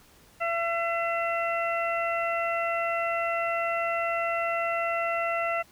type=harmonic tone; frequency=675 Hz; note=E5; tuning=41 cents sharp; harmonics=1 / 2 / 3 / 4; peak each=-28 / -31 / -33 / -34 dBFS; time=0.4-5.63 s; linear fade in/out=20 ms; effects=pink hiss -57 dBFS RMS until 5.71 s